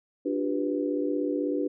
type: chord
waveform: sine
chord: G dominant seventh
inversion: second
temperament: equal with one note detuned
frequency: 293.7 / 355.9 / 392 / 493.9 Hz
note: D4 / F4 / G4 / B4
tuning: 0 / +33 / 0 / 0 cents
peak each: -28 / -33 / -32 / -32 dBFS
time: 0.25-1.68 s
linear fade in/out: 10 ms
effects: none